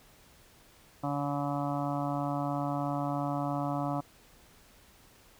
harmonic tone, 143 Hz, D3, 46 cents flat, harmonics 1 / 2 / 4 / 5 / 6 / 7 / 8 / 9, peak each -35 / -34 / -39 / -36 / -42 / -41 / -42 / -44 dBFS, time 1.03-4.01 s, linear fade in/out 10 ms, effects pink hiss -59 dBFS RMS until 5.39 s

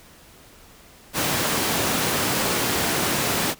pink high-pass noise, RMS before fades -23 dBFS, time 1.13-3.55 s, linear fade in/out 50 ms, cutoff 150 Hz, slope 12 dB/octave, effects pink hiss -49 dBFS RMS until 3.59 s

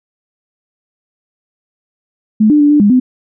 sine tone with pitch steps, 215.2 / 297.6 / 291.6 / 295.7 / 204.4 / 253.8 Hz, A3 / D4 / D4 / D4 / G#3 / B3, -38 / +23 / -12 / +12 / -27 / +47 cents, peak -5 dBFS, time 2.4-3 s, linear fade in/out 10 ms, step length 100 ms, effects none

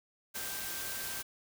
sine tone in noise, 1568 Hz, G6, in tune, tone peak -47 dBFS, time 0.34-1.23 s, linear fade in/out 20 ms, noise white, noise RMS -39 dBFS, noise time 0.34-1.23 s, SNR -11 dB, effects none

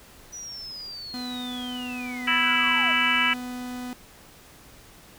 sine linear sweep, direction down, 5920 to 585 Hz, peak -35 dBFS, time 0.32-2.93 s, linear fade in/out 20 ms
45% pulse tone, 248.6 Hz, B3, 12 cents sharp, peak -32 dBFS, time 1.14-3.93 s, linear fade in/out 0 ms
harmonic tone, 329.6 Hz, E4, in tune, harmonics 3 / 4 / 5 / 6 / 7 / 8 / 9, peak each -31 / -28 / -27 / -29 / -25 / -28 / -26 dBFS, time 2.27-3.34 s, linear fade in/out 10 ms
effects pink hiss -50 dBFS RMS until 5.18 s

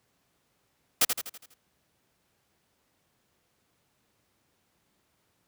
white noise with echo, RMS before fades -21 dBFS, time 1.01-1.05 s, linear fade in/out 5 ms, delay 82 ms, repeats 6, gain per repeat -6 dB, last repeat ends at 1.542 s, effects pink hiss -72 dBFS RMS until 5.47 s + high-pass 80 Hz 12 dB/octave

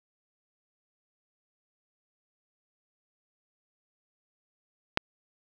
click, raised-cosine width 0.3 ms, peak -6 dBFS, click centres 4.974 s, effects none

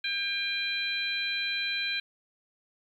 harmonic tone, 800 Hz, G5, 35 cents sharp, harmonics 2 / 3 / 4 / 5, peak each -35 / -32 / -37 / -33 dBFS, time 0.04-2 s, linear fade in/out 5 ms, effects 10-bit

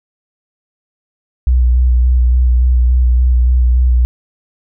sine tone with vibrato, 61.74 Hz, B1, in tune, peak -7 dBFS, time 1.47-4.05 s, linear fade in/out 0 ms, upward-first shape square, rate 3.5 Hz, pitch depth 22 cents each way, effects none

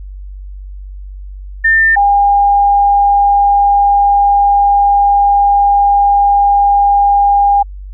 sine tone pair in turn, 1799 / 807.4 Hz, A6 / G#5, +38 / -49 cents, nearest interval octave + major second, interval 1387 cents, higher first, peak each -6 dBFS, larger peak neither, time 1.64-1.96 / 1.96-7.63 s, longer second, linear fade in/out 10 ms, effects added 48 Hz sine -25 dBFS peak until 7.93 s

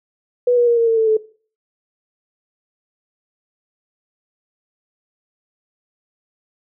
sine tone with pitch steps, 490.5 / 481 / 471.6 / 462.4 / 453.4 / 444.6 / 436 Hz, B4 / B4 / A#4 / A#4 / A#4 / A4 / A4, -12 / -46 / +20 / -14 / -48 / +18 / -16 cents, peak -11 dBFS, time 0.47-1.17 s, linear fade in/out 5 ms, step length 100 ms, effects noise-tail reverb RT60 0.4 s tail -18 dB re dry

